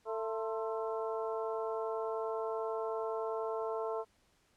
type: harmonic tone with a mistuned harmonic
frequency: 222.6 Hz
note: A3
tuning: 20 cents sharp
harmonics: 2 / 3 / 4 / 5 / 6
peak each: -36 / -40 / -43 / -44 / -47 dBFS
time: 0.05-4.05 s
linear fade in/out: 50 ms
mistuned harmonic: 5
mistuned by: -87 cents
effects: pink hiss -71 dBFS RMS until 4.56 s + low-pass 10000 Hz 12 dB/octave